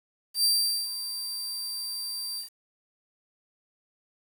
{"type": "tone with ADSR envelope", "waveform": "sawtooth", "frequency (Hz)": 4697, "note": "D8", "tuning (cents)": -1, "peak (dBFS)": -17, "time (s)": [0.34, 2.5], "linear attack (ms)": 99, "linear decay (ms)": 440, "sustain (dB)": -12, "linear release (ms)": 120, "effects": ["8-bit"]}